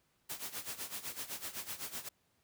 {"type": "noise with tremolo", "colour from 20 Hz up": "white", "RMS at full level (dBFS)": -40, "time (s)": [0.29, 2.09], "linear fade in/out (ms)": 10, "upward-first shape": "sine", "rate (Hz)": 7.9, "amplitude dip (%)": 80, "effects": ["pink hiss -75 dBFS RMS until 2.43 s", "high-pass 60 Hz 12 dB/octave"]}